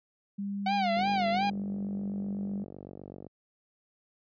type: tone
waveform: sine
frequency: 200 Hz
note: G3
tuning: 35 cents sharp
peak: -31 dBFS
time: 0.38-2.64 s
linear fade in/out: 10 ms
type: tone with vibrato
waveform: 45% pulse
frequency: 740 Hz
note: F#5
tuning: in tune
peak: -26 dBFS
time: 0.66-1.5 s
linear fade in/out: 5 ms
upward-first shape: sine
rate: 2.8 Hz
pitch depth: 160 cents each way
type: click train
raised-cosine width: 2 ms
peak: -30 dBFS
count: 111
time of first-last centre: 0.97-3.266 s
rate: 47.9 Hz
effects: high-pass 100 Hz 12 dB/octave + resampled to 11025 Hz